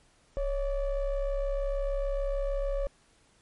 triangle ring-modulated tone, 294.3 Hz, D4, 4 cents sharp, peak -22 dBFS, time 0.37-2.87 s, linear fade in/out 0 ms, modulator 261 Hz, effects pink hiss -64 dBFS RMS until 3.41 s + MP3 48 kbps

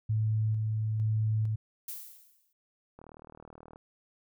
sine tone with tremolo, 109 Hz, A2, 16 cents flat, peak -25 dBFS, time 0.09-1.56 s, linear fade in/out 10 ms, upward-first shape square, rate 1.1 Hz, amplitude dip 25%
violet noise with exponential decay, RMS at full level -37 dBFS, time 1.88-2.53 s, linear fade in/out 5 ms, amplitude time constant 140 ms
click train, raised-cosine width 1 ms, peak -35 dBFS, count 31, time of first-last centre 2.99-3.759 s, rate 39 Hz
effects none

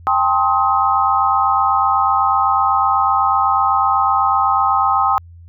sine chord, A half-diminished seventh, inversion third, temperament just, 792 / 880 / 1056 / 1267.2 Hz, G5 / A5 / C6 / Eb6, +18 / 0 / +16 / +31 cents, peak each -17 / -22 / -18 / -16 dBFS, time 0.07-5.18 s, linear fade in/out 0 ms, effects added 85 Hz sine -37 dBFS peak until 5.48 s

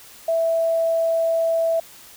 sine tone, 659 Hz, E5, 1 cent flat, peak -17 dBFS, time 0.28-1.8 s, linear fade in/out 5 ms, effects white hiss -45 dBFS RMS until 2.16 s

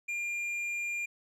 sine tone with tanh clipping, 2400 Hz, D7, 37 cents sharp, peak -33 dBFS, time 0.08-1.06 s, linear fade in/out 10 ms, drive 6 dB, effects none

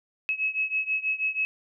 sine beating tone pair, 2571 / 2577.2 Hz, E7 / E7, -44 / -40 cents, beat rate 6.2 Hz, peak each -27 / -29 dBFS, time 0.29-1.45 s, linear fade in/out 0 ms, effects none

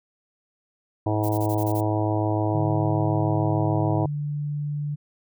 harmonic tone, 106.8 Hz, G#2, 49 cents sharp, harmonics 1 / 3 / 4 / 5 / 6 / 7 / 8 / 9, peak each -24 / -26 / -33 / -34 / -30 / -32 / -35 / -34 dBFS, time 1.06-4.06 s, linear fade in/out 5 ms
violet noise bursts, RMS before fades -37 dBFS, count 7, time 1.23-1.809 s, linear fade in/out 10 ms, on 63 ms, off 23 ms
sine tone, 146.83 Hz, D3, in tune, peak -25 dBFS, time 2.53-4.96 s, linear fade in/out 20 ms
effects none

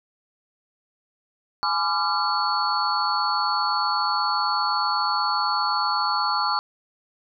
sine tone cluster, 837 / 1012 / 1180 / 1373 / 4416 Hz, G#5 / B5 / D6 / F6 / C#8, +13 / +42 / +8 / -30 / -7 cents, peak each -27 dBFS, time 1.63-6.59 s, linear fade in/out 0 ms, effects none

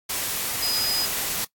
sine tone in noise, 4978 Hz, D#8, in tune, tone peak -22 dBFS, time 0.62-1.06 s, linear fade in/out 10 ms, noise white, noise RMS -27 dBFS, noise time 0.09-1.45 s, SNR +2 dB, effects noise-tail reverb RT60 0.1 s tail -20 dB re dry + AAC 64 kbps

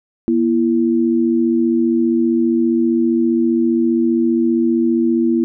sine tone pair together, 239.4 / 334.5 Hz, A#3 / E4, +46 / +25 cents, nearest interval tritone, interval 579 cents, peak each -15 dBFS, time 0.28-5.44 s, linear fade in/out 0 ms, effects none

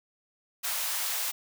white high-pass noise, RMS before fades -31 dBFS, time 0.63-1.32 s, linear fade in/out 20 ms, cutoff 640 Hz, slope 24 dB/octave, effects none

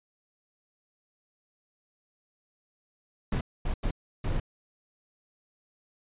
brown noise bursts at uneven times, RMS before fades -28 dBFS, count 4, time 3.32-3.41 / 3.65-3.74 / 3.83-3.91 / 4.24-4.4 s, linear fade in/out 5 ms, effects resampled to 8000 Hz

